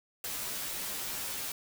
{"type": "noise with comb filter", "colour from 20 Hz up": "white", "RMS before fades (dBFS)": -37, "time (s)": [0.24, 1.52], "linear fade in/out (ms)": 2, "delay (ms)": 12, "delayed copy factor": -0.95, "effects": []}